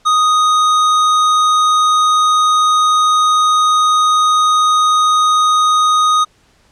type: tone with tanh clipping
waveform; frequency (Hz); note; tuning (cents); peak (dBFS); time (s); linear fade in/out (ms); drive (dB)
sine; 1244.5; D#6; 0; -11; 0.05-6.25; 20; 17
effects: pink hiss -53 dBFS RMS until 6.71 s + low-pass 8000 Hz 12 dB/octave